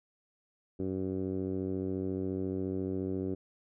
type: tone with low-pass filter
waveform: 10% pulse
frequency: 94.3 Hz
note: F#2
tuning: 33 cents sharp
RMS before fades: -34 dBFS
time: 0.79-3.35 s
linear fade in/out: 10 ms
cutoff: 360 Hz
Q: 2.1
effects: none